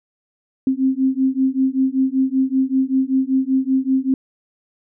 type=beating tone pair; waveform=sine; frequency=261.6 / 266.8 Hz; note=C4 / C4; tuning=0 / +34 cents; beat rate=5.2 Hz; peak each=-18 dBFS; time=0.67-4.14 s; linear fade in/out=2 ms; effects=none